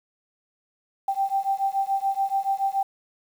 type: beating tone pair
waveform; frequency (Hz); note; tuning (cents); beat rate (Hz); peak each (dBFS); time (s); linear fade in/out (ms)
sine; 780 / 787; G5 / G5; -9 / +7; 7; -25; 1.08-2.83; 5
effects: 8-bit